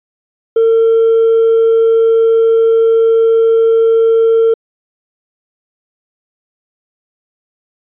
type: tone with hard clipping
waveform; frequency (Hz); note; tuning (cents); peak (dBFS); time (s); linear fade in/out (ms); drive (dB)
triangle; 453.5; A#4; -48; -6; 0.56-4.54; 5; 2
effects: resampled to 8000 Hz